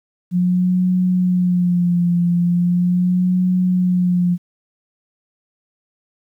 sine tone with vibrato, 178.1 Hz, F3, 34 cents sharp, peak -13 dBFS, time 0.31-4.38 s, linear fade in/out 50 ms, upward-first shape sine, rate 0.39 Hz, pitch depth 44 cents each way, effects 9-bit

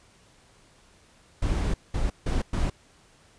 brown noise bursts at uneven times, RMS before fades -25 dBFS, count 4, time 1.42-1.74 / 1.94-2.1 / 2.26-2.42 / 2.53-2.7 s, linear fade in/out 5 ms, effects pink hiss -58 dBFS RMS until 3.38 s + resampled to 22050 Hz

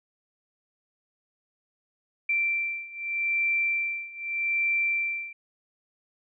sine beating tone pair, 2349 / 2349.82 Hz, D7 / D7, 0 / 0 cents, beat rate 0.82 Hz, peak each -29 / -27 dBFS, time 2.29-5.33 s, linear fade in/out 5 ms, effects none

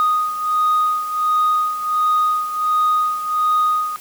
sine beating tone pair, 1241 / 1242.4 Hz, D#6 / D#6, -5 / -3 cents, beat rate 1.4 Hz, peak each -15 / -20 dBFS, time 0-3.96 s, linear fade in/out 0 ms, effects tanh soft clip ceiling -11 dBFS + white hiss -40 dBFS RMS until 4 s

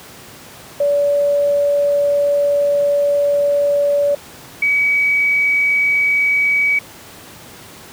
sine tone pair in turn, 574 / 2272 Hz, D5 / C#7, -40 / +42 cents, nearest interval 2 octaves, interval 2382 cents, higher second, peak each -12 dBFS, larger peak neither, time 0.8-4.15 / 4.62-6.79 s, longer first, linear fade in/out 5 ms, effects pink hiss -38 dBFS RMS until 7.92 s + high-pass 100 Hz 12 dB/octave

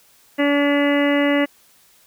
harmonic tone, 286.4 Hz, D4, 43 cents flat, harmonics 1 / 2 / 3 / 4 / 5 / 6 / 7 / 8 / 9 / 10, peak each -17 / -20 / -31 / -30 / -34 / -29 / -24 / -36 / -37 / -31 dBFS, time 0.38-1.46 s, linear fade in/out 20 ms, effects white hiss -54 dBFS RMS until 2.06 s

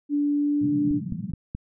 sine tone with pitch glide, 290.2 to 292.6 Hz, D4 to D4, -21 to -6 cents, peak -20 dBFS, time 0.09-1.01 s, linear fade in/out 50 ms, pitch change +15 cents, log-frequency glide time 0.36-0.66 s
white band-pass noise, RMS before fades -32 dBFS, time 0.61-1.32 s, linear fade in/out 5 ms, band 120 to 210 Hz, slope 48 dB/octave
click train, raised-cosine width 5 ms, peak -19 dBFS, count 4, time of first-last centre 0.91-1.55 s, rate 4.69 Hz
effects none

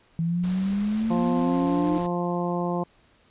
sine exponential sweep, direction up, 163.5 to 310 Hz, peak -22 dBFS, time 0.19-1.98 s, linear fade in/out 0 ms
pink noise, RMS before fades -42 dBFS, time 0.43-2.07 s, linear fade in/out 10 ms
harmonic tone, 175.3 Hz, F3, 7 cents sharp, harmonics 1 / 2 / 3 / 4 / 5 / 6, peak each -27 / -30 / -32 / -33 / -34 / -35 dBFS, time 1.1-2.84 s, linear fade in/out 10 ms
effects pink hiss -60 dBFS RMS until 3.3 s + resampled to 8000 Hz

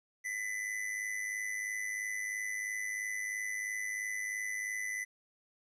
square tone with amplitude modulation, 2003 Hz, B6, 24 cents sharp, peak -33 dBFS, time 0.24-5.05 s, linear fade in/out 20 ms, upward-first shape sine, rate 103 Hz, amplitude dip 60%, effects low-pass 12000 Hz 12 dB/octave + 12-bit

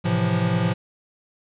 square chord, F major seventh, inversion first, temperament equal, 110 / 130.81 / 164.81 / 174.61 Hz, A2 / C3 / E3 / F3, 0 / 0 / 0 / 0 cents, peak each -25 / -28 / -29 / -23 dBFS, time 0.04-0.74 s, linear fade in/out 20 ms, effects resampled to 8000 Hz + 8-bit

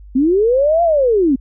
sine linear two-way sweep, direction up then down, 246.9 to 698.5 to 246.9 Hz, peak -10 dBFS, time 0.15-1.36 s, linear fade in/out 10 ms, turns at 0.83 s, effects added 50 Hz sine -35 dBFS peak until 1.4 s

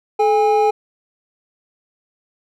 triangle tone pair together, 431.4 / 814.4 Hz, A4 / G#5, -34 / -34 cents, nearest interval major seventh, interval 1100 cents, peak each -13 dBFS, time 0.19-0.71 s, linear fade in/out 10 ms, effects none

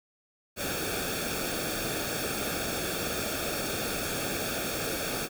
pink noise with comb filter, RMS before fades -32 dBFS, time 0.56-5.29 s, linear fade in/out 50 ms, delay 1 ms, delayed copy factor -0.75, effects none

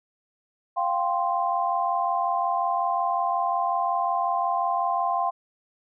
sine chord, F suspended second, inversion none, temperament equal, 698.5 / 784 / 1046.5 Hz, F5 / G5 / C6, 0 / 0 / 0 cents, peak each -26 / -27 / -26 dBFS, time 0.76-5.31 s, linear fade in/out 20 ms, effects none

